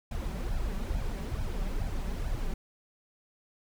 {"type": "noise with flanger", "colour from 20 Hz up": "brown", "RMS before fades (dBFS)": -32, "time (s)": [0.11, 2.54], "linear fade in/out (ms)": 5, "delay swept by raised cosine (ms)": [1.2, 5.3], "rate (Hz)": 2.3, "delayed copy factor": 0.65, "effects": []}